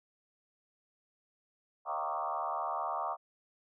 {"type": "tone with frequency modulation", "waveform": "sine", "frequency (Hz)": 932.3, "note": "A#5", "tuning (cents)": 0, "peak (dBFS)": -32, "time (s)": [1.85, 3.17], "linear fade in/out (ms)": 50, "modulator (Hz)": 75.6, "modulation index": 4, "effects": []}